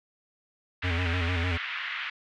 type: band-pass noise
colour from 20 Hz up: pink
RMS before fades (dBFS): -34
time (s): 0.82-2.1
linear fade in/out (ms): 5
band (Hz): 1500 to 2900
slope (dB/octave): 24
type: tone with vibrato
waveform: square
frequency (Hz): 87.31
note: F2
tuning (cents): 0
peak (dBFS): -27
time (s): 0.83-1.58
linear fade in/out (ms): 20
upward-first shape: square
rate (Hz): 6.6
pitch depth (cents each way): 63
effects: low-pass 5000 Hz 12 dB/octave